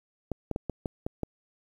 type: clicks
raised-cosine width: 2 ms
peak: -17 dBFS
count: 7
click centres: 0.317 / 0.513 / 0.561 / 0.697 / 0.858 / 1.065 / 1.233 s
effects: 9-bit